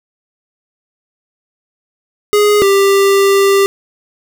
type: tone pair in turn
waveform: square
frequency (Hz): 415.3 / 394.8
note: G#4 / G4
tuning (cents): 0 / +12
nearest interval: minor second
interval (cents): 88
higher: first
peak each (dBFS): -8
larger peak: neither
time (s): 2.33-2.62 / 2.62-3.66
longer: second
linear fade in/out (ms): 0
effects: none